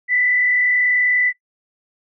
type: tone with frequency modulation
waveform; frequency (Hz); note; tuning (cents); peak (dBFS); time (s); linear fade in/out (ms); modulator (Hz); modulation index
sine; 1988; B6; +11; -14; 0.08-1.33; 50; 39.2; 0.75
effects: noise-tail reverb RT60 0.1 s tail -19 dB re dry